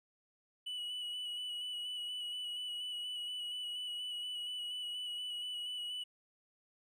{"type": "tone with vibrato", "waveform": "triangle", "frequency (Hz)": 2948, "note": "F#7", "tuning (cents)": -7, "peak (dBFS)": -37, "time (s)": [0.66, 6.04], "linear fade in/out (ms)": 10, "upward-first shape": "square", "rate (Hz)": 4.2, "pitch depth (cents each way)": 19, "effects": []}